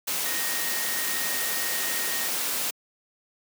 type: tone in noise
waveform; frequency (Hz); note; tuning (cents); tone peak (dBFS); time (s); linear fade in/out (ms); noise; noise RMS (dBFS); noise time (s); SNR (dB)
sine; 1864.7; A#6; 0; -34; 0.25-2.28; 10; white; -28; 0.07-2.71; -9
effects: high-pass 200 Hz 12 dB/octave

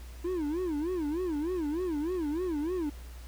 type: tone with vibrato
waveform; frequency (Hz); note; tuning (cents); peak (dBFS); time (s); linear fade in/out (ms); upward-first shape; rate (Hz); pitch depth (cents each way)
triangle; 328; E4; -9; -27; 0.24-2.9; 10; sine; 3.3; 220
effects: added 60 Hz sine -42 dBFS peak until 3.27 s + pink hiss -54 dBFS RMS until 3.27 s

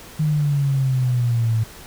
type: exponential sweep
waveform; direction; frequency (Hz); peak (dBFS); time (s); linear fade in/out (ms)
sine; down; 155.56 to 110; -16; 0.19-1.64; 10
effects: pink hiss -41 dBFS RMS until 1.86 s

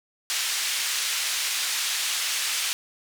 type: band-pass noise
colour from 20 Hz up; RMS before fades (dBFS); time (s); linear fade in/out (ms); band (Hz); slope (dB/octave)
pink; -27; 0.3-2.73; 0; 2400 to 9600; 12
effects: none

